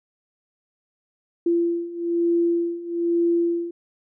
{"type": "beating tone pair", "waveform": "sine", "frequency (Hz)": [340.4, 341.5], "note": ["F4", "F4"], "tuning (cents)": [-44, -39], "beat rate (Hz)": 1.1, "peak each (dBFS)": [-24, -21], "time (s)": [1.46, 3.71], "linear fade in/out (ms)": 5, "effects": []}